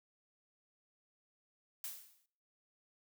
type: noise with exponential decay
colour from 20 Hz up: blue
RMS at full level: -40 dBFS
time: 1.84-2.26 s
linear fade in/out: 2 ms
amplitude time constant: 91 ms
effects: noise-tail reverb RT60 0.7 s tail -25 dB re dry